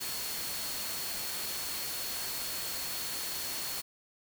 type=tone in noise; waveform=sine; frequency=4350 Hz; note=C#8; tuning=33 cents flat; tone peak=-42 dBFS; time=0-3.82 s; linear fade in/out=20 ms; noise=white; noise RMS=-37 dBFS; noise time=0-3.82 s; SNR=-8 dB; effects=none